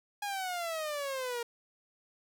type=exponential sweep; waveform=sawtooth; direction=down; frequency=830 to 466.2 Hz; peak=-30 dBFS; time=0.22-1.43 s; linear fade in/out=5 ms; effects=none